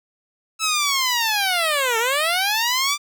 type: linear two-way sweep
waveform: 10% pulse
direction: down then up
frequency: 1318.5 to 440 to 1191 Hz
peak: -10 dBFS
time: 0.59-2.98 s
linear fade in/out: 50 ms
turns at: 1.98 s
effects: none